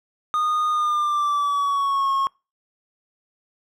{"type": "tone with pitch glide", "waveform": "triangle", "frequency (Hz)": [1229, 1088.6], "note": ["D#6", "C#6"], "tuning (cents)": [-22, -32], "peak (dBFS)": -17, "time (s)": [0.34, 2.27], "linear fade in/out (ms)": 0, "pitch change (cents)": -210, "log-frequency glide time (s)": [0.7, 2.11], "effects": ["noise-tail reverb RT60 0.3 s tail -26 dB re dry"]}